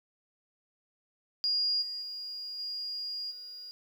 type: tone with level steps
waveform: sine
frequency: 4846 Hz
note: D#8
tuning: 47 cents flat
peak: -26 / -35 / -37 / -34 / -42 dBFS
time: 1.44-3.71 s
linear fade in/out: 0 ms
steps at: 1.81 / 2.01 / 2.58 / 3.3 s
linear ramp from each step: 20 ms
effects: 10-bit